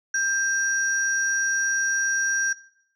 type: tone pair together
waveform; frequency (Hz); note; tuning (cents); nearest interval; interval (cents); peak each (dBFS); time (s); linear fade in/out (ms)
sine; 1585 / 5744; G6 / F8; +19 / +48; octave + minor seventh; 2229; -22 / -24; 0.14-2.53; 5
effects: noise-tail reverb RT60 0.7 s tail -20 dB re dry + tanh soft clip ceiling -13 dBFS